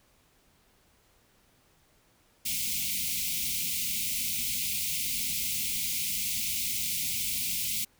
white band-stop noise, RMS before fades -31 dBFS, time 2.45-7.85 s, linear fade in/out 10 ms, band 260 to 2100 Hz, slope 96 dB/octave, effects pink hiss -65 dBFS RMS until 7.99 s

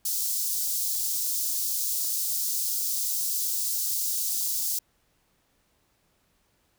white high-pass noise, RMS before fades -28 dBFS, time 0.05-4.79 s, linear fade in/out 5 ms, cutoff 4800 Hz, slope 24 dB/octave, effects pink hiss -69 dBFS RMS until 6.78 s

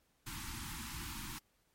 pink band-stop noise, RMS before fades -44 dBFS, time 0.26-1.39 s, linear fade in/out 10 ms, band 340 to 840 Hz, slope 96 dB/octave, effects pink hiss -75 dBFS RMS until 1.74 s + MP3 64 kbps

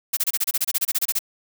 blue noise bursts, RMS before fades -21 dBFS, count 16, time 0.13-1.191 s, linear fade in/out 10 ms, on 41 ms, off 27 ms, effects none

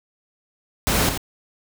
pink noise with echo, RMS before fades -20 dBFS, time 0.87-1.09 s, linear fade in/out 0 ms, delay 86 ms, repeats 1, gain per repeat -6 dB, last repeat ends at 1.176 s, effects none

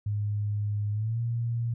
sine tone with pitch glide, 103.83 to 117.22 Hz, G#2 to A#2, 0 to +10 cents, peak -26 dBFS, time 0.06-1.74 s, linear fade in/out 5 ms, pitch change +210 cents, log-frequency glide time 0.92-1.2 s, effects none

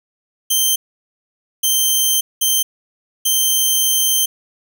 10% pulse tone bursts at uneven times, 3128 Hz, G7, 4 cents flat, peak -5 dBFS, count 4, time 0.5-0.76 / 1.63-2.21 / 2.41-2.63 / 3.25-4.26 s, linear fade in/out 10 ms, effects none

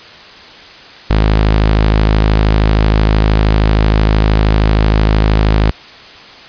sawtooth tone, 53 Hz, G#1, 36 cents sharp, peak -4 dBFS, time 1.1-5.71 s, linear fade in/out 5 ms, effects white hiss -35 dBFS RMS until 6.48 s + resampled to 11025 Hz

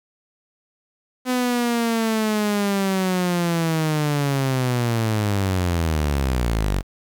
sawtooth linear sweep, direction down, 254.1 to 45.01 Hz, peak -15 dBFS, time 1.25-6.83 s, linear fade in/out 50 ms, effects 8-bit

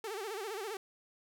sawtooth tone with vibrato, 415.3 Hz, G#4, in tune, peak -34 dBFS, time 0.04-0.77 s, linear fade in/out 2 ms, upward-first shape sine, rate 15 Hz, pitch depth 160 cents each way, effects none

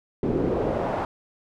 brown noise with band-pass filter sweep, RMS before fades -25 dBFS, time 0.23-1.05 s, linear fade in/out 2 ms, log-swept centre 310 to 840 Hz, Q 1.8, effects none

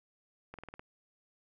slowing click train, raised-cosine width 0.5 ms, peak -30 dBFS, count 6, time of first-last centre 0.54-0.795 s, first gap 47 ms, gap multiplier 1.04, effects none

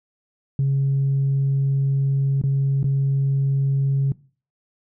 sine tone with dropouts, 137.2 Hz, C#3, 17 cents flat, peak -15 dBFS, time 0.59-4.12 s, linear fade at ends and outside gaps 2 ms, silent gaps 2.415-2.437 / 2.83-2.842 s, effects noise-tail reverb RT60 0.4 s tail -21 dB re dry + tanh soft clip ceiling -14 dBFS

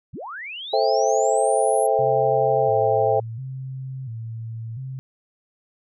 sine linear sweep, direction up, 63.8 to 11250 Hz, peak -31 dBFS, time 0.13-1.87 s, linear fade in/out 10 ms
sine chord, A minor seventh, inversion none, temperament just, 440 / 528 / 660 / 792 Hz, A4 / C5 / E5 / G5, 0 / +16 / +2 / +18 cents, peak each -22 dBFS, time 0.73-3.2 s, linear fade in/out 5 ms
sine tone with vibrato, 122.2 Hz, B2, 18 cents flat, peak -29 dBFS, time 1.99-4.99 s, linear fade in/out 0 ms, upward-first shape square, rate 0.72 Hz, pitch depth 130 cents each way
effects none

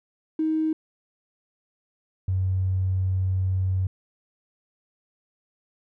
triangle tone pair in turn, 315.1 / 93.68 Hz, D#4 / F#2, +22 / +22 cents, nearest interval octave + major sixth, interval 2100 cents, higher first, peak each -17 dBFS, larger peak neither, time 0.39-0.73 / 2.28-3.87 s, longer second, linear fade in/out 5 ms, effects tanh soft clip ceiling -19 dBFS

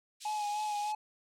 pink band-pass noise, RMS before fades -48 dBFS, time 0.2-0.93 s, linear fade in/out 20 ms, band 3000 to 9100 Hz, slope 24 dB/octave
triangle tone with vibrato, 839 Hz, G#5, 17 cents sharp, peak -30 dBFS, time 0.25-0.95 s, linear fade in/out 5 ms, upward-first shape sine, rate 3.3 Hz, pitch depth 29 cents each way
effects none

